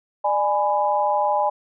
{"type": "chord", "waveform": "sine", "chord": "G# diminished", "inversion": "second", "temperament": "just", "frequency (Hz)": [598, 830.6, 996.7], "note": ["D5", "G#5", "B5"], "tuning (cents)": [31, 0, 16], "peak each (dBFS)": [-23, -20, -24], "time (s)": [0.24, 1.5], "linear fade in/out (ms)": 10, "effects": []}